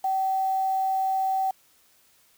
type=tone with quantisation; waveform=sine; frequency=766 Hz; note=G5; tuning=40 cents flat; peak=-22 dBFS; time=0.04-1.51 s; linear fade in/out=5 ms; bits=7; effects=white hiss -61 dBFS RMS until 2.37 s